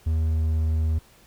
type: tone with pitch glide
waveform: triangle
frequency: 79.7 to 79.24 Hz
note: D#2 to D#2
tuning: +42 to +32 cents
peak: -18 dBFS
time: 0.06-0.99 s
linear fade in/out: 10 ms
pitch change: -10 cents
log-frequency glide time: 0.24-0.43 s
effects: pink hiss -55 dBFS RMS until 1.26 s